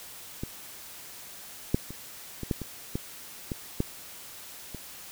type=clicks; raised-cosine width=3 ms; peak=-19 / -9 / -26 / -21 / -13 / -22 / -16 / -18 / -12 / -25 dBFS; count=10; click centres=0.435 / 1.745 / 1.906 / 2.433 / 2.512 / 2.617 / 2.955 / 3.518 / 3.804 / 4.747 s; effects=white hiss -45 dBFS RMS until 5.11 s